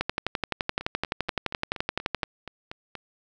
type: two click trains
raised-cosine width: 0.3 ms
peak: -20 / -9 dBFS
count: 10 / 27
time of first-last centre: 0.81-2.953 / 0.01-2.232 s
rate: 4.2 / 11.7 Hz
effects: none